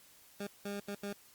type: tone bursts at uneven times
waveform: 20% pulse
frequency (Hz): 202.1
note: G#3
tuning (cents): -47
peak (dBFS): -33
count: 4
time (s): 0.4-0.47 / 0.65-0.8 / 0.88-0.95 / 1.03-1.13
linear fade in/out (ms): 5
effects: white hiss -61 dBFS RMS until 1.34 s + Opus 48 kbps